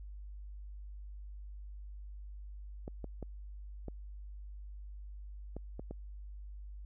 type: clicks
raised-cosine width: 2 ms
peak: -29 dBFS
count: 7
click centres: 2.879 / 3.043 / 3.227 / 3.883 / 5.566 / 5.795 / 5.91 s
effects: added 50 Hz sine -44 dBFS peak until 6.85 s

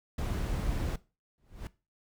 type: noise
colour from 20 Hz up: brown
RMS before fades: -32 dBFS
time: 0.18-0.96 s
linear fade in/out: 5 ms
type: noise with exponential growth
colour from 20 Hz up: brown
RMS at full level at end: -34 dBFS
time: 1.38-1.67 s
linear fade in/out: 0 ms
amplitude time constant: 63 ms
effects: noise-tail reverb RT60 0.3 s tail -19 dB re dry

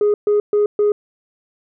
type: tone bursts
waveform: sine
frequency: 415.3 Hz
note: G#4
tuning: in tune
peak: -10 dBFS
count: 4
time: 0.01-0.92 s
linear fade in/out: 2 ms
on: 130 ms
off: 130 ms
effects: tanh soft clip ceiling -10 dBFS

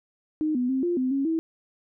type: tone with pitch steps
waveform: sine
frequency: 308.8 / 248.3 / 263.7 / 349.2 / 256.9 / 274.3 / 324.6 Hz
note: D#4 / B3 / C4 / F4 / C4 / C#4 / E4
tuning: -13 / +9 / +14 / 0 / -32 / -18 / -27 cents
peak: -22 dBFS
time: 0.41-1.39 s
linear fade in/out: 0 ms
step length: 140 ms
effects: none

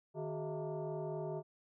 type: tone with frequency modulation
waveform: sine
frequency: 109.8 Hz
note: A2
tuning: 3 cents flat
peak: -37 dBFS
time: 0.14-1.43 s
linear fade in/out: 50 ms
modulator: 264 Hz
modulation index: 2.4
effects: none

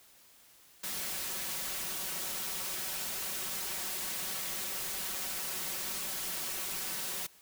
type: noise with comb filter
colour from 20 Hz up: white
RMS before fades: -37 dBFS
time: 0.83-7.27 s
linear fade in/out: 10 ms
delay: 5.3 ms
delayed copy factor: +0.6
effects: white hiss -60 dBFS RMS until 7.41 s

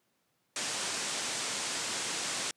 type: low-pass noise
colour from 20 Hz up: white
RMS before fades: -35 dBFS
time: 0.56-2.51 s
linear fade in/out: 2 ms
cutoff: 8800 Hz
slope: 48 dB/octave
effects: pink hiss -75 dBFS RMS until 2.56 s + high-pass 150 Hz 12 dB/octave

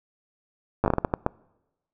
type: slowing click train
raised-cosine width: 1 ms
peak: -7 dBFS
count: 10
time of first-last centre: 0.84-1.264 s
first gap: 9 ms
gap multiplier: 1.39
effects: noise-tail reverb RT60 1.0 s tail -25 dB re dry

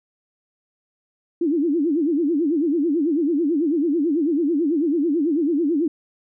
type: tone with vibrato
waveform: sine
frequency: 311.1 Hz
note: D#4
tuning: in tune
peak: -17 dBFS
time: 1.41-5.88 s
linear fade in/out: 5 ms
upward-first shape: sine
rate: 9.1 Hz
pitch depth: 210 cents each way
effects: none

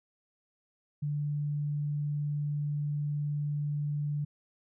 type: tone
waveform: sine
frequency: 146.83 Hz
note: D3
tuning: in tune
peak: -29 dBFS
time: 1.02-4.25 s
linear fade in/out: 10 ms
effects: none

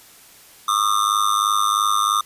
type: tone with amplitude modulation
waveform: square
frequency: 1208 Hz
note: D6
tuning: 48 cents sharp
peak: -13 dBFS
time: 0.68-2.21 s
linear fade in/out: 5 ms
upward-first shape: sine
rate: 103 Hz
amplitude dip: 95%
effects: white hiss -47 dBFS RMS until 2.25 s + resampled to 32000 Hz

